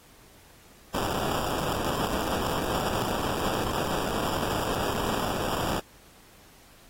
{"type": "noise with sample-and-hold", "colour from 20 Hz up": "blue", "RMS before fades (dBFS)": -29, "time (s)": [0.94, 5.8], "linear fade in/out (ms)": 5, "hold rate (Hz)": 2100, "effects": ["pink hiss -55 dBFS RMS until 6.89 s", "AAC 48 kbps"]}